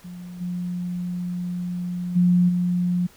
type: tone with level steps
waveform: sine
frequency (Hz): 177.8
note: F3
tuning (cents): +31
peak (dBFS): -34 / -25 / -14 / -19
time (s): 0.04-3.07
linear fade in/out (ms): 10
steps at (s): 0.4 / 2.15 / 2.48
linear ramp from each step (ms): 20
effects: pink hiss -52 dBFS RMS until 3.16 s